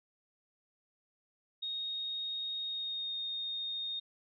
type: tone with pitch glide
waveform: sine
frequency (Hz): 3729 to 3693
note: A#7 to A#7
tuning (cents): 0 to -17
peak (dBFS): -35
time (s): 1.62-4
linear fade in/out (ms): 10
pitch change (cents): -17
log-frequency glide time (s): 2.64-3.14
effects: none